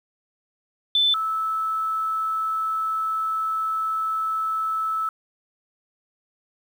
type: tone pair in turn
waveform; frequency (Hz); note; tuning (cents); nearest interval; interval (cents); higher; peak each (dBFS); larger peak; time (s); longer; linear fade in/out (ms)
sine; 3520 / 1307.9; A7 / E6; 0 / -14; octave + perfect fourth; 1714; first; -16 / -22; first; 0.95-1.14 / 1.14-5.09; second; 2
effects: 8-bit